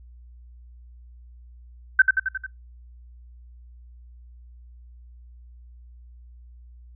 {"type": "tone with echo", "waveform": "sine", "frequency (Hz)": 1539, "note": "G6", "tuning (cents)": -32, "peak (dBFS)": -9, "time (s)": [1.99, 2.02], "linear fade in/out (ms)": 5, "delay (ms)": 89, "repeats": 5, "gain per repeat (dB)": -4, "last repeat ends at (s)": 2.465, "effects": ["noise-tail reverb RT60 0.2 s tail -24 dB re dry", "added 60 Hz sine -44 dBFS peak until 6.95 s"]}